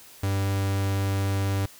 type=tone; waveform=45% pulse; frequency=98 Hz; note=G2; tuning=in tune; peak=-23 dBFS; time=0.23-1.66 s; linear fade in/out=5 ms; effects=white hiss -49 dBFS RMS until 1.79 s